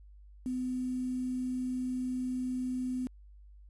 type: tone with quantisation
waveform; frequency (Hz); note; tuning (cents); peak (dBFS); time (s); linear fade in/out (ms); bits
sine; 253.3; B3; +44; -31; 0.46-3.07; 0; 9
effects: added 50 Hz sine -51 dBFS peak until 3.69 s + resampled to 24000 Hz